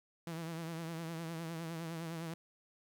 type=tone with vibrato; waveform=sawtooth; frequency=164.81 Hz; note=E3; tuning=in tune; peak=-36 dBFS; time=0.27-2.34 s; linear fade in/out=2 ms; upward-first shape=triangle; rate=9.8 Hz; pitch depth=66 cents each way; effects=12-bit